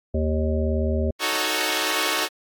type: harmonic tone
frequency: 77.9 Hz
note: D#2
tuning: 3 cents sharp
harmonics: 1 / 3 / 5 / 7 / 8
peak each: -22 / -27 / -29 / -30 / -31 dBFS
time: 0.14-1.11 s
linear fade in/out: 5 ms
type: chord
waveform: 5% pulse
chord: D# half-diminished seventh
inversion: none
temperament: equal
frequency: 311.1 / 370 / 440 / 554.4 Hz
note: D#4 / F#4 / A4 / C#5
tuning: 0 / 0 / 0 / 0 cents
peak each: -16 dBFS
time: 1.19-2.29 s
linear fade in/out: 50 ms
effects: AAC 64 kbps